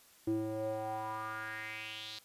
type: tone with band-pass filter sweep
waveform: square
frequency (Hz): 109.1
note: A2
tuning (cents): -14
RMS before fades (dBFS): -39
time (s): 0.27-2.19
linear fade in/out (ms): 5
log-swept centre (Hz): 320 to 4200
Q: 4.4
effects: white hiss -62 dBFS RMS until 2.24 s + resampled to 32000 Hz